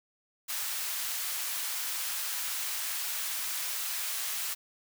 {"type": "high-pass noise", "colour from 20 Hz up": "white", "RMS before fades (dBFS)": -34, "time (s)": [0.48, 4.55], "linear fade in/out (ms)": 20, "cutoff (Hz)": 1000, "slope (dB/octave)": 12, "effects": []}